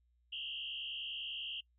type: tone with frequency modulation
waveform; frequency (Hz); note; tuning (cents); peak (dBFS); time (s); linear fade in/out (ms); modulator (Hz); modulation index
sine; 3000; F#7; +23; -39; 0.32-1.61; 10; 69.8; 3.6
effects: noise-tail reverb RT60 0.1 s tail -24 dB re dry + added 60 Hz sine -70 dBFS peak until 1.78 s